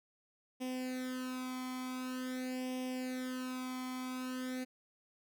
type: tone with flanger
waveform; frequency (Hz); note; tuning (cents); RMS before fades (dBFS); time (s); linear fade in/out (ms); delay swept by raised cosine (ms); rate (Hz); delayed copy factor
sawtooth; 255.4; C4; -42; -40; 0.6-4.65; 20; 0.35 to 0.91; 0.46; +0.85
effects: none